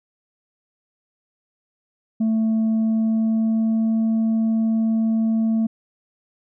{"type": "tone with pitch glide", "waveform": "sine", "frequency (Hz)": [221.7, 223.4], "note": ["A3", "A3"], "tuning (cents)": [13, 27], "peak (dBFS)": -14, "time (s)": [2.2, 5.67], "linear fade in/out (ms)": 10, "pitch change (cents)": 14, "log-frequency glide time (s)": [2.66, 3.96], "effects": ["tanh soft clip ceiling -16 dBFS"]}